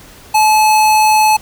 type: tone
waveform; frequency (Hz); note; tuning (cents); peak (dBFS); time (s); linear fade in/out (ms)
square; 861; A5; -38; -8; 0.34-1.37; 10
effects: pink hiss -39 dBFS RMS until 1.41 s